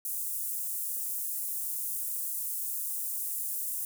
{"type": "high-pass noise", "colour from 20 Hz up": "pink", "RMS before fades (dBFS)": -34, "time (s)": [0.05, 3.85], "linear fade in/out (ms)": 2, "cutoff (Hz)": 9500, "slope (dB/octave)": 24, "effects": []}